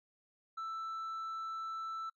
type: tone with hard clipping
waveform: triangle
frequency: 1324 Hz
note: E6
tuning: 7 cents sharp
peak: -37 dBFS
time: 0.57-2.1 s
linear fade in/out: 10 ms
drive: 1 dB
effects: noise-tail reverb RT60 0.1 s tail -25 dB re dry